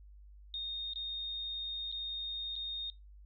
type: tone with dropouts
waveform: sine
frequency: 3691 Hz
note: A#7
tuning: 18 cents flat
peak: -36 dBFS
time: 0.54-2.9 s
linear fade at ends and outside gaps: 1 ms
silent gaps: 0.935-0.958 / 1.916-1.924 / 2.556-2.562 s
effects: noise-tail reverb RT60 0.2 s tail -22 dB re dry + added 50 Hz sine -52 dBFS peak until 3.25 s